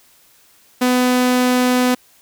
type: tone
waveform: sawtooth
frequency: 250.3 Hz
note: B3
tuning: 23 cents sharp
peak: -9 dBFS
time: 0.81-1.95 s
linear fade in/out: 10 ms
effects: white hiss -52 dBFS RMS until 2.21 s